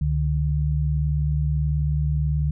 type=tone pair together; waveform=sine; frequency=70.13 / 148.6 Hz; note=C#2 / D3; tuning=+21 / +21 cents; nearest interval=octave + minor second; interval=1300 cents; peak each=-22 dBFS; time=0.01-2.51 s; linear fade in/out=5 ms; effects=none